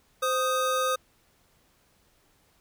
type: tone pair together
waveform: square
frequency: 517.8 / 1244.5 Hz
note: C5 / D#6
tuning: -18 / 0 cents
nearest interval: octave + minor third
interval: 1518 cents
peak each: -28 / -27 dBFS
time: 0.22-0.96 s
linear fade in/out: 10 ms
effects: pink hiss -65 dBFS RMS until 2.6 s